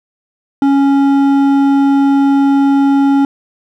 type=tone with hard clipping; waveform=triangle; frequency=277.2 Hz; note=C#4; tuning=in tune; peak=-9 dBFS; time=0.62-3.25 s; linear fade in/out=2 ms; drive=12 dB; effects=none